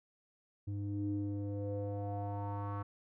square tone with low-pass filter sweep, 101.3 Hz, G#2, 43 cents flat, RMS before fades -38 dBFS, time 0.67-2.83 s, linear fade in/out 10 ms, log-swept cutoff 220 to 1200 Hz, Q 4.6, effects none

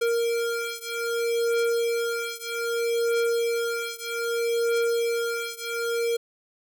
square beating tone pair, 466.2 / 466.83 Hz, A#4 / A#4, 0 / +2 cents, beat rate 0.63 Hz, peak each -27 / -28 dBFS, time 0.01-6.17 s, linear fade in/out 10 ms, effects none

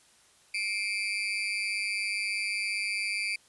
35% pulse tone with amplitude modulation, 2349 Hz, D7, in tune, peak -23 dBFS, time 0.54-3.36 s, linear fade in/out 5 ms, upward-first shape sine, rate 203 Hz, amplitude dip 90%, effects white hiss -61 dBFS RMS until 3.48 s + resampled to 24000 Hz

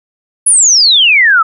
sine exponential sweep, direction down, 10548 to 1260 Hz, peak -4 dBFS, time 0.46-1.43 s, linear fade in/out 10 ms, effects none

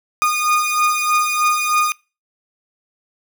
30% pulse beating tone pair, 1225 / 1228.2 Hz, D#6 / D#6, -27 / -23 cents, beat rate 3.2 Hz, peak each -14 / -17 dBFS, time 0.22-1.92 s, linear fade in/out 0 ms, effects noise-tail reverb RT60 0.3 s tail -24 dB re dry

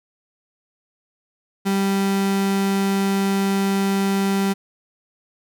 35% pulse tone, 196 Hz, G3, in tune, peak -16 dBFS, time 1.65-4.54 s, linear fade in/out 20 ms, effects none

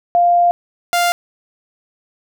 sine / sawtooth tone pair in turn, 698.5 / 698.5 Hz, F5 / F5, 0 / 0 cents, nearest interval unison, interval 0 cents, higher neither, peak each -9 dBFS, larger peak neither, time 0.15-0.51 / 0.93-1.12 s, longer first, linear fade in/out 0 ms, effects none

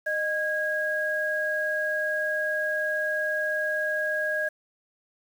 sine tone pair together, 615 / 1641.9 Hz, D#5 / G#6, -20 / -20 cents, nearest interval octave + perfect fourth, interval 1700 cents, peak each -29 / -26 dBFS, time 0.06-4.49 s, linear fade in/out 10 ms, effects 8-bit

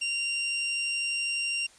sawtooth tone, 2772 Hz, F7, 14 cents flat, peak -24 dBFS, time 0.01-1.67 s, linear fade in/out 10 ms, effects white hiss -56 dBFS RMS until 1.78 s + resampled to 22050 Hz

